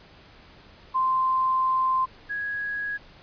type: tone pair in turn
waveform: sine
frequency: 1042 / 1662.2 Hz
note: C6 / G#6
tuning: -7 / +1 cents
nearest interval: minor sixth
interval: 808 cents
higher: second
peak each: -20 / -27 dBFS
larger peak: first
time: 0.94-2.06 / 2.29-2.98 s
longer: first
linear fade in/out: 20 ms
effects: pink hiss -51 dBFS RMS until 3.22 s + resampled to 11025 Hz